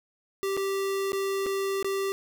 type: tone with dropouts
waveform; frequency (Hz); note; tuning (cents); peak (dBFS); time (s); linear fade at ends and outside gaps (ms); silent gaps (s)
square; 390.9; G4; -5; -27; 0.43-2.12; 0; 0.568-0.574 / 1.12-1.131 / 1.461-1.465 / 1.827-1.845
effects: none